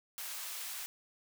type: high-pass noise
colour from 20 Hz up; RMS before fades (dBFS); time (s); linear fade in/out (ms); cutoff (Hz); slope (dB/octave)
white; -42; 0.18-0.86; 0; 850; 12
effects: none